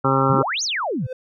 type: harmonic tone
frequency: 134.7 Hz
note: C#3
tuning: 49 cents flat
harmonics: 1 / 2 / 3 / 4 / 6 / 7 / 8 / 9 / 10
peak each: -22 / -23 / -24 / -24 / -26 / -26 / -27 / -24 / -22 dBFS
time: 0.04-0.43 s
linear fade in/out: 10 ms
type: exponential two-way sweep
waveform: sine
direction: up then down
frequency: 103.83 to 6770 to 103.83 Hz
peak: -21 dBFS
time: 0.29-1.07 s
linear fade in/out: 10 ms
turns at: 0.63 s
type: tone with exponential growth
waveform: triangle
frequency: 513 Hz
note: C5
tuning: 34 cents flat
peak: -21 dBFS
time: 0.99-1.13 s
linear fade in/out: 5 ms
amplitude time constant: 29 ms
effects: none